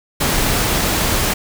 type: noise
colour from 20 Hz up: pink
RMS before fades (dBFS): -17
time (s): 0.2-1.34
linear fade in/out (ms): 10
effects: none